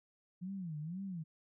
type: tone with vibrato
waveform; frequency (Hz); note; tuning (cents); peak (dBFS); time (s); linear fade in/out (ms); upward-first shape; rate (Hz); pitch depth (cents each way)
sine; 171.5; F3; -31; -39; 0.41-1.24; 20; sine; 2; 240
effects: none